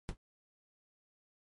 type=noise with exponential decay; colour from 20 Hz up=brown; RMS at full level=-31 dBFS; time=0.09-0.17 s; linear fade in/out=0 ms; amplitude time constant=17 ms; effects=MP3 48 kbps